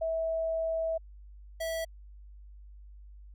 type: tone pair in turn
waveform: sine / square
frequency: 651 / 653.8 Hz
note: E5 / E5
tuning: -22 / -14 cents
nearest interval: unison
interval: 8 cents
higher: second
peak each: -28 / -32 dBFS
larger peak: first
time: 0.01-0.98 / 1.6-1.85 s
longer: first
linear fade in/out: 10 ms
effects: added 50 Hz sine -47 dBFS peak until 3.34 s